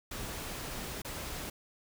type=noise with dropouts; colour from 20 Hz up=pink; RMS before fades=-40 dBFS; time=0.11-1.5 s; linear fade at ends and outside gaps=5 ms; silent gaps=1.019-1.047 s; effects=none